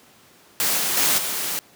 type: noise with level steps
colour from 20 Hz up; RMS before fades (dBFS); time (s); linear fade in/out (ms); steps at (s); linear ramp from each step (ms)
white; -21 / -23 / -19 / -26; 0.6-1.59; 0; 0.78 / 0.97 / 1.18; 2
effects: pink hiss -52 dBFS RMS until 1.75 s + high-pass 150 Hz 12 dB/octave

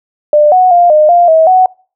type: tone with pitch steps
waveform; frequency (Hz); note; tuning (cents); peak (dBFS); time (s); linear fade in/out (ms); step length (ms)
sine; 597 / 737 / 700 / 610 / 698 / 642 / 743; D5 / F#5 / F5 / D#5 / F5 / E5 / F#5; +28 / -7 / +4 / -34 / -1 / -46 / +7; -3; 0.33-1.66; 2; 190
effects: noise-tail reverb RT60 0.4 s tail -25 dB re dry

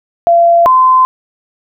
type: tone pair in turn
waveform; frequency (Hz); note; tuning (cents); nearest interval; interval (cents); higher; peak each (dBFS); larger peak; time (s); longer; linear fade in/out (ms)
sine; 683 / 1030.2; F5 / C6; -39 / -27; perfect fifth; 712; second; -4; neither; 0.27-0.66 / 0.66-1.05; neither; 0
effects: none

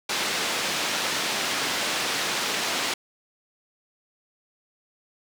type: band-pass noise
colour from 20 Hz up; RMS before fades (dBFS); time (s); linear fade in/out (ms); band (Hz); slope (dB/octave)
white; -27; 0.09-2.94; 5; 190 to 4600; 12
effects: none

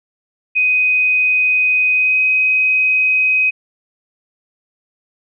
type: tone with pitch glide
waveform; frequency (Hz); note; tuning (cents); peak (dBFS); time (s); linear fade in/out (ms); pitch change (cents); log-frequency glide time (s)
sine; 2504 to 2521; D#7 to D#7; +10 to +22; -11; 0.55-3.51; 20; +12; 1.93-2.19
effects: none

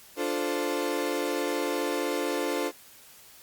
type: chord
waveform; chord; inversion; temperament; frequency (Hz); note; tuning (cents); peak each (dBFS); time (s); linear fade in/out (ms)
35% pulse; D minor seventh; none; equal; 293.7 / 349.2 / 440 / 523.3; D4 / F4 / A4 / C5; 0 / 0 / 0 / 0; -31; 0.16-2.72; 50
effects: white hiss -52 dBFS RMS until 3.42 s + Opus 48 kbps

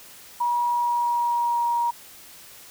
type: tone with pitch glide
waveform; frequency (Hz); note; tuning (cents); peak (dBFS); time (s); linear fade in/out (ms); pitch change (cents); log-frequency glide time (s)
sine; 960 to 946.8; B5 to A#5; -49 to +27; -20; 0.4-1.91; 10; -24; 0.69-1.64
effects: white hiss -46 dBFS RMS until 2.7 s

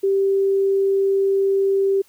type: tone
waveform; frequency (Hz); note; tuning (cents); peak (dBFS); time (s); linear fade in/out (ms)
sine; 391.2; G4; -4; -15; 0.03-2.02; 10
effects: white hiss -56 dBFS RMS until 2.08 s

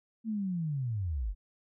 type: linear sweep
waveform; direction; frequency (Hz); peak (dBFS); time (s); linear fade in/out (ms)
sine; down; 228.4 to 40.24; -30; 0.24-1.35; 50
effects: none

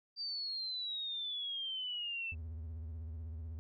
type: exponential sweep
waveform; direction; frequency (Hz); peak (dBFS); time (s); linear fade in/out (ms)
sine; down; 4699 to 2632; -37; 0.16-2.35; 50
type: tone with vibrato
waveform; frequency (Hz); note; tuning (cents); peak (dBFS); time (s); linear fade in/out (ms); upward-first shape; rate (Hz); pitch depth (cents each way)
triangle; 80; D#2; +49; -39; 2.32-3.59; 0; sine; 16; 110
effects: none

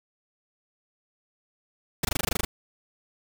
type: noise bursts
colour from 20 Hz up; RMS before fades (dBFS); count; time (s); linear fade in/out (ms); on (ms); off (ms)
pink; -25; 11; 2.03-2.45; 5; 20; 20
effects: none

